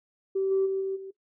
sine tone with level steps, 385.8 Hz, G4, 28 cents flat, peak -23 / -20 / -25 / -27 / -37 dBFS, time 0.35-1.11 s, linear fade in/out 10 ms, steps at 0.5 / 0.65 / 0.8 / 0.95 s, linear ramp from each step 20 ms, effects noise-tail reverb RT60 0.1 s tail -17 dB re dry + tanh soft clip ceiling -17 dBFS

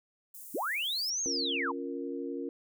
white high-pass noise, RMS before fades -47 dBFS, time 0.34-1.1 s, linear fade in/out 5 ms, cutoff 8000 Hz, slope 24 dB/octave
sine linear two-way sweep, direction up then down, 196 to 6580 to 808 Hz, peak -30 dBFS, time 0.54-1.72 s, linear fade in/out 10 ms, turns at 1.22 s
sine chord, Bb minor, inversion first, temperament equal, 277.2 / 349.2 / 466.2 Hz, Db4 / F4 / Bb4, 0 / 0 / 0 cents, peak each -37 / -39 / -39 dBFS, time 1.26-2.49 s, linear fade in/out 0 ms
effects none

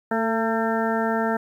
harmonic tone with a mistuned harmonic, 225 Hz, A3, 39 cents sharp, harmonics 1 / 2 / 3 / 4 / 6 / 7 / 8, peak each -25 / -27 / -27 / -28 / -31 / -32 / -34 dBFS, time 0.11-1.37 s, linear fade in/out 5 ms, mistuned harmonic 2, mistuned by -16 cents, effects 9-bit

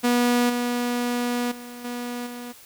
sawtooth tone with level steps, 242.8 Hz, B3, 29 cents flat, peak -14 / -19 / -33 / -25 / -30 dBFS, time 0.03-2.53 s, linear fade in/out 20 ms, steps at 0.49 / 1.51 / 1.84 / 2.26 s, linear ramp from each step 10 ms, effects white hiss -48 dBFS RMS until 2.65 s

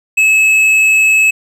sine tone with tanh clipping, 2589 Hz, E7, 32 cents flat, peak -8 dBFS, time 0.17-1.31 s, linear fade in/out 10 ms, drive 8 dB, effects none

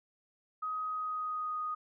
sine tone with pitch glide, 1259 to 1241.7 Hz, D#6 to D#6, +20 to -4 cents, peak -33 dBFS, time 0.62-1.75 s, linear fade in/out 10 ms, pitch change -24 cents, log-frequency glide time 0.83-1.59 s, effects none

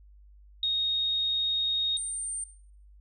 sine tone pair in turn, 3729 / 8869 Hz, A#7 / C#9, 0 / 0 cents, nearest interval octave + minor third, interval 1500 cents, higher second, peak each -24 / -31 dBFS, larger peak first, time 0.63-1.97 / 1.97-2.44 s, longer first, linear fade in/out 2 ms, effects noise-tail reverb RT60 0.6 s tail -17 dB re dry + added 50 Hz sine -51 dBFS peak until 3 s

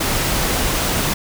pink noise, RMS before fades -19 dBFS, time 0-1.14 s, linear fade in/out 10 ms, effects none

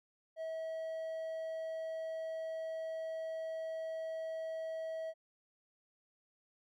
triangle tone, 645 Hz, E5, 38 cents flat, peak -36 dBFS, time 0.36-5.14 s, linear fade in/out 50 ms, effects none

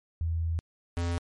sine / square tone pair in turn, 82.41 / 85.89 Hz, E2 / F2, 0 / -28 cents, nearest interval minor second, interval 72 cents, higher second, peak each -26 / -28 dBFS, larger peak first, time 0.21-0.59 / 0.97-1.18 s, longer first, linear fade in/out 0 ms, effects MP3 48 kbps

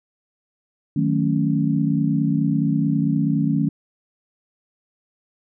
sine chord, D# half-diminished seventh, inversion none, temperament equal, 155.56 / 185 / 220 / 277.2 Hz, D#3 / F#3 / A3 / C#4, 0 / 0 / 0 / 0 cents, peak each -21 / -25 / -23 / -22 dBFS, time 0.96-3.69 s, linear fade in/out 5 ms, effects none

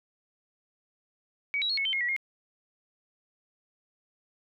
sine tone with pitch steps, 2264 / 3882 / 4306 / 2197 / 3101 / 2153 / 1935 / 2139 Hz, C#7 / B7 / C8 / C#7 / G7 / C7 / B6 / C7, +36 / -31 / +49 / -16 / -19 / +49 / -36 / +38 cents, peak -26 dBFS, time 1.54-2.164 s, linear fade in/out 0 ms, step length 78 ms, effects none

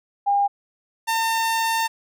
sine / sawtooth tone pair in turn, 806 / 904.7 Hz, G5 / A5, +48 / +48 cents, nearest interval major second, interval 200 cents, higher second, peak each -16 dBFS, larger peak neither, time 0.26-0.48 / 1.07-1.88 s, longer second, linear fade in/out 20 ms, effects none

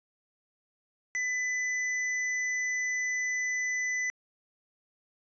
square tone, 2000 Hz, B6, 21 cents sharp, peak -29 dBFS, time 1.15-4.1 s, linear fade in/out 0 ms, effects resampled to 16000 Hz

